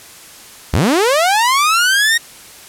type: linear sweep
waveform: sawtooth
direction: up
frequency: 50.4 to 1884 Hz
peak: -7 dBFS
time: 0.73-2.18 s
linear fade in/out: 10 ms
effects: white hiss -38 dBFS RMS until 2.68 s + low-pass 12000 Hz 12 dB/octave